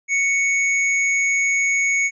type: tone with amplitude modulation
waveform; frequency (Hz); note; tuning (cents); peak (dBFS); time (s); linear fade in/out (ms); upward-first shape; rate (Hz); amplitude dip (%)
square; 2220; C#7; +2; -16; 0.08-2.11; 50; sine; 173; 25
effects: resampled to 22050 Hz